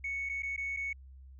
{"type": "tone with dropouts", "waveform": "sine", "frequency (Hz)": 2217, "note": "C#7", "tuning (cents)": 0, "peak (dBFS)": -32, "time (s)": [0.04, 0.93], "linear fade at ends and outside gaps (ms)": 5, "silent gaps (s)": [[0.291, 0.295], [0.423, 0.431], [0.564, 0.577], [0.765, 0.77]], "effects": ["tanh soft clip ceiling -29 dBFS", "added 66 Hz sine -49 dBFS peak until 1.39 s"]}